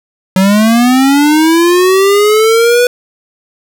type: linear sweep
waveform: square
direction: up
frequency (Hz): 185 to 493.9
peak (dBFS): -6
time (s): 0.36-2.87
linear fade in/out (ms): 2
effects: none